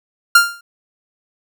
45% pulse tone with exponential decay, 1396.9 Hz, F6, in tune, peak -3 dBFS, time 0.35-0.61 s, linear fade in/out 5 ms, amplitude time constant 55 ms, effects none

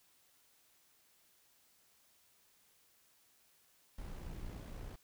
brown noise with amplitude modulation, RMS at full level -44 dBFS, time 3.98-4.96 s, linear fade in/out 5 ms, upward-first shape sine, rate 60.4 Hz, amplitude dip 45%, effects white hiss -70 dBFS RMS until 5.03 s

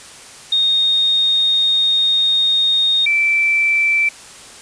sine tone pair in turn, 3700 / 2331 Hz, A#7 / D7, -14 / -14 cents, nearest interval minor sixth, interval 800 cents, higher first, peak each -12 dBFS, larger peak neither, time 0.52-3.06 / 3.06-4.09 s, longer first, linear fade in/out 5 ms, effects white hiss -38 dBFS RMS until 4.61 s + resampled to 22050 Hz

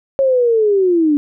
sine linear sweep, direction down, 549 to 284.8 Hz, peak -10 dBFS, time 0.19-1.17 s, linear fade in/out 0 ms, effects none

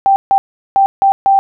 sine tone bursts at uneven times, 784 Hz, G5, in tune, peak -6 dBFS, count 5, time 0.06-0.16 / 0.31-0.38 / 0.76-0.86 / 1.02-1.12 / 1.26-1.39 s, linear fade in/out 0 ms, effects none

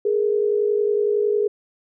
sine tone pair together, 415.3 / 466.2 Hz, G#4 / A#4, 0 / 0 cents, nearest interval major second, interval 200 cents, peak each -18 / -23 dBFS, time 0.05-1.48 s, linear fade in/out 5 ms, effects none

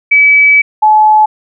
sine tone pair in turn, 2290 / 857.8 Hz, D7 / A5, -44 / -44 cents, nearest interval octave + perfect fourth, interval 1700 cents, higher first, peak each -3 dBFS, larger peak neither, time 0.11-0.62 / 0.82-1.26 s, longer first, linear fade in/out 10 ms, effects none

